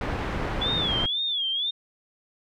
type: low-pass noise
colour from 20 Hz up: pink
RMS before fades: -29 dBFS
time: 0.01-1.06 s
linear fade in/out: 2 ms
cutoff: 2000 Hz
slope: 12 dB/octave
type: tone with vibrato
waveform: sine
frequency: 3400 Hz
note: G#7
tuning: 40 cents sharp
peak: -24 dBFS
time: 0.61-1.71 s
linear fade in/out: 10 ms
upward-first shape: sine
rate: 2 Hz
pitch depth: 140 cents each way
effects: none